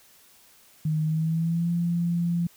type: tone with pitch glide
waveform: sine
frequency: 155.56 to 171.61 Hz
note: D#3 to F3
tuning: 0 to -30 cents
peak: -22 dBFS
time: 0.85-2.47 s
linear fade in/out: 5 ms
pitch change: +170 cents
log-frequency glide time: 1.04-1.7 s
effects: white hiss -56 dBFS RMS until 2.56 s